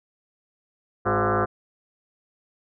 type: tone with frequency modulation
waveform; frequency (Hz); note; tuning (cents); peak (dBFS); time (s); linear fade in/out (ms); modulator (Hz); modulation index
sine; 415.3; G#4; 0; -19; 1.05-1.46; 20; 155; 6.7
effects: none